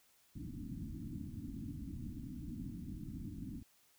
white low-pass noise, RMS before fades -45 dBFS, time 0.35-3.63 s, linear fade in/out 10 ms, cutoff 310 Hz, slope 96 dB/octave, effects white hiss -70 dBFS RMS until 3.98 s

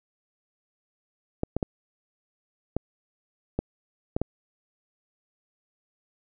clicks, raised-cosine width 2 ms, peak -12 dBFS, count 7, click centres 1.434 / 1.566 / 1.628 / 2.766 / 3.59 / 4.165 / 4.216 s, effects none

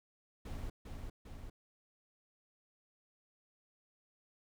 brown noise with echo, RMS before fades -42 dBFS, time 0.45-0.7 s, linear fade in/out 5 ms, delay 400 ms, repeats 2, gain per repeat -3 dB, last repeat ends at 1.5 s, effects none

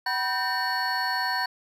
triangle tone cluster, 756 / 977 / 1554 / 1816 / 4412 Hz, F#5 / B5 / G6 / A#6 / C#8, +37 / -19 / -16 / -46 / -9 cents, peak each -30 / -28 / -30 / -29 / -30 dBFS, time 0.06-1.46 s, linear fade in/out 5 ms, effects none

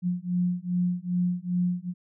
sine beating tone pair, 177.1 / 179.6 Hz, F3 / F3, +24 / +49 cents, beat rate 2.5 Hz, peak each -27 dBFS, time 0.02-1.94 s, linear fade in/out 50 ms, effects none

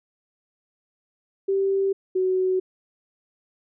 sine tone pair in turn, 390 / 372.7 Hz, G4 / F#4, -9 / +13 cents, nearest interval minor second, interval 78 cents, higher first, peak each -19 dBFS, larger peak neither, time 1.48-1.93 / 2.15-2.6 s, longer neither, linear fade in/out 10 ms, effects none

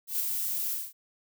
violet noise with ADSR envelope, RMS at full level -27 dBFS, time 0.07-0.93 s, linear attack 130 ms, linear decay 6 ms, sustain -4 dB, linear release 210 ms, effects none

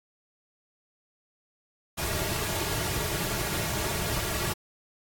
pink noise with comb filter, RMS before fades -30 dBFS, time 1.97-4.54 s, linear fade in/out 20 ms, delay 3.9 ms, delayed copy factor -0.7, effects AAC 64 kbps

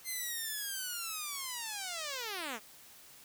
5% pulse linear sweep, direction down, 2095 to 199 Hz, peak -26 dBFS, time 0.04-2.6 s, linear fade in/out 50 ms, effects white hiss -56 dBFS RMS until 3.24 s

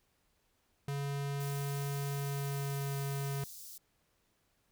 square tone with pitch glide, 140.8 to 139.26 Hz, C#3 to C#3, +27 to +8 cents, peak -35 dBFS, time 0.88-3.44 s, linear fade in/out 2 ms, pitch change -19 cents, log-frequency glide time 2.06-3.01 s
white high-pass noise, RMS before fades -49 dBFS, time 1.4-3.78 s, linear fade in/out 5 ms, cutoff 4500 Hz, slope 24 dB/octave
effects pink hiss -75 dBFS RMS until 4.71 s

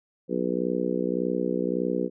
harmonic tone, 61.74 Hz, B1, in tune, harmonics 3 / 4 / 5 / 6 / 7 / 8, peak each -31 / -31 / -31 / -31 / -31 / -31 dBFS, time 0.28-2.1 s, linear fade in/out 50 ms, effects none

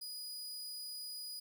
sawtooth tone, 4933 Hz, D#8, 16 cents flat, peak -40 dBFS, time 0.01-1.4 s, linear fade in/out 10 ms, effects none

